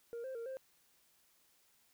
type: tone with pitch steps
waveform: sine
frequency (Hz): 468.5 / 525 / 463 / 527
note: A#4 / C5 / A#4 / C5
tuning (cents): +9 / +6 / -12 / +12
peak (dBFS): -38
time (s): 0.13-0.57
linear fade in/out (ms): 0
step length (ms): 110
effects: tanh soft clip ceiling -40 dBFS + white hiss -71 dBFS RMS until 1.93 s